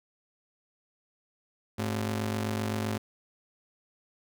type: ring-modulated tone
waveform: sawtooth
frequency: 160 Hz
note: D#3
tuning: 49 cents sharp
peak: -22 dBFS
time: 1.78-2.98 s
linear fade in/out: 10 ms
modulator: 56.1 Hz
effects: none